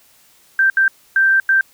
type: tone bursts at uneven times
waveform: sine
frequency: 1568 Hz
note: G6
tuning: in tune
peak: -10 dBFS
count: 4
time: 0.59-0.7 / 0.77-0.88 / 1.16-1.4 / 1.49-1.61 s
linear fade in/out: 2 ms
effects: white hiss -52 dBFS RMS until 1.73 s